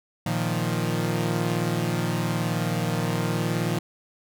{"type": "chord", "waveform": "sawtooth", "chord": "Bb suspended fourth", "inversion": "none", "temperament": "equal", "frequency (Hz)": [116.54, 155.56, 174.61], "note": ["Bb2", "Eb3", "F3"], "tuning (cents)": [0, 0, 0], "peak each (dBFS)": -24, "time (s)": [0.26, 3.79], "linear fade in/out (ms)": 5, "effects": []}